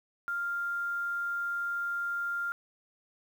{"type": "tone with quantisation", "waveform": "sine", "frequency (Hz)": 1396.9, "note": "F6", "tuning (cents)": 0, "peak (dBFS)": -30, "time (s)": [0.28, 2.52], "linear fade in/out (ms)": 0, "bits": 9, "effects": []}